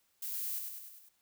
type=noise with echo; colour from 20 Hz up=violet; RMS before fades=-39 dBFS; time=0.22-0.59 s; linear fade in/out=5 ms; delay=100 ms; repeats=5; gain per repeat=-4 dB; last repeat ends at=1.09 s; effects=white hiss -74 dBFS RMS until 1.21 s